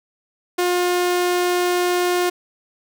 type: tone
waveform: sawtooth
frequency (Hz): 356.4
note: F4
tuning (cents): +35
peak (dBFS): -13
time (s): 0.58-2.3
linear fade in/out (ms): 10
effects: none